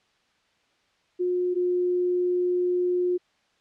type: tone pair in turn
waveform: sine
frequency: 359.4 / 358.1 Hz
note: F4 / F4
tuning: +50 / +43 cents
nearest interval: unison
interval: 7 cents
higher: first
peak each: -22 / -21 dBFS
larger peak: second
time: 1.19-1.55 / 1.55-3.18 s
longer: second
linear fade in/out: 20 ms
effects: white hiss -66 dBFS RMS until 3.6 s + low-pass 4000 Hz 12 dB/octave